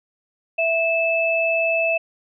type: tone pair together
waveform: sine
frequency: 659.3 / 2621 Hz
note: E5 / E7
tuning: 0 / -11 cents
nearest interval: 2 octaves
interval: 2389 cents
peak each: -20 dBFS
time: 0.58-1.98 s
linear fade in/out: 10 ms
effects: none